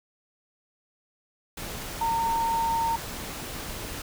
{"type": "tone in noise", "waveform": "sine", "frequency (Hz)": 915, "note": "A#5", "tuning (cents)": -32, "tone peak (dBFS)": -23, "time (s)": [2.01, 2.96], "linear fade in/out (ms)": 5, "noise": "pink", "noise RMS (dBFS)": -36, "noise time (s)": [1.57, 4.02], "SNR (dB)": 10, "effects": []}